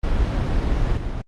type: noise with level steps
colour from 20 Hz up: brown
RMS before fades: -20 / -26 dBFS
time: 0.03-1.22 s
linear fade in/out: 10 ms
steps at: 0.97 s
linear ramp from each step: 2 ms
effects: low-pass 5000 Hz 12 dB/octave + Opus 32 kbps